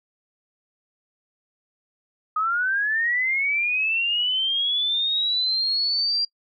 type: linear sweep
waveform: sine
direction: up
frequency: 1241 to 4772 Hz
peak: -20 dBFS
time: 2.36-6.25 s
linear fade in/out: 5 ms
effects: noise-tail reverb RT60 0.1 s tail -26 dB re dry